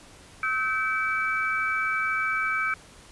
sine tone cluster, 1290 / 1544 / 2298 Hz, E6 / G6 / D7, -38 / -27 / -38 cents, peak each -28 dBFS, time 0.43-2.74 s, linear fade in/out 2 ms, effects pink hiss -50 dBFS RMS until 3.11 s + resampled to 24000 Hz

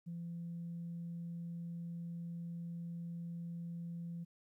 sine tone, 170 Hz, F3, 46 cents flat, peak -40 dBFS, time 0.06-4.25 s, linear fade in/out 20 ms, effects tanh soft clip ceiling -37 dBFS + 13-bit

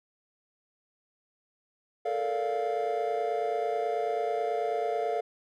triangle chord, Bb major seventh, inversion third, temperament just, 437 / 466.2 / 582.7 / 699.2 Hz, A4 / Bb4 / D5 / F5, -12 / 0 / -14 / +2 cents, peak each -30 / -32 / -33 / -28 dBFS, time 2.05-5.21 s, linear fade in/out 10 ms, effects tanh soft clip ceiling -17 dBFS

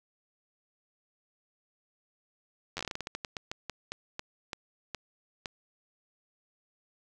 slowing click train, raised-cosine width 0.2 ms, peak -18 dBFS, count 21, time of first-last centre 2.77-5.458 s, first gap 10 ms, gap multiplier 1.23, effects none

